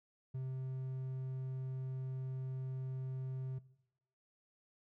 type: tone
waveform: triangle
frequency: 130.81 Hz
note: C3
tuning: in tune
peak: -36 dBFS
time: 0.34-3.59 s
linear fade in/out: 10 ms
effects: noise-tail reverb RT60 0.8 s tail -19 dB re dry